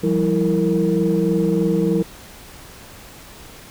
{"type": "tone cluster", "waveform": "sine", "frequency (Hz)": [170.7, 194, 327.5, 460.4], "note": ["F3", "G3", "E4", "A#4"], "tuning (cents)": [-39, -18, -11, -22], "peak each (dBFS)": -20, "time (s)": [0.03, 2.03], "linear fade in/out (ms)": 10, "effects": ["tanh soft clip ceiling -8 dBFS", "pink hiss -41 dBFS RMS until 3.7 s"]}